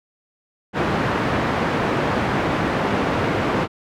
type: band-pass noise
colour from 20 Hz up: pink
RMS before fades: -21 dBFS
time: 0.73-3.68 s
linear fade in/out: 50 ms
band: 120 to 1800 Hz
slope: 12 dB/octave
effects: none